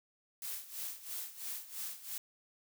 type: noise with tremolo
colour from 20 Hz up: blue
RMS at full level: -40 dBFS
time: 0.42-2.18 s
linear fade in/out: 2 ms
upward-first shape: sine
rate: 3 Hz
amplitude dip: 80%
effects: none